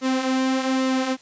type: tone with flanger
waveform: sawtooth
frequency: 261.6 Hz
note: C4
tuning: in tune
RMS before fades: -22 dBFS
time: 0.01-1.17 s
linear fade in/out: 50 ms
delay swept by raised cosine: 1.2 to 6.2 ms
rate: 1.2 Hz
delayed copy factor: -0.5
effects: white hiss -51 dBFS RMS until 1.21 s + resampled to 16000 Hz